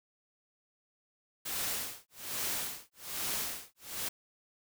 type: noise with tremolo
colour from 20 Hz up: white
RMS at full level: -34 dBFS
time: 1.45-4.09 s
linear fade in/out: 10 ms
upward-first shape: sine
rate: 1.2 Hz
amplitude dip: 100%
effects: none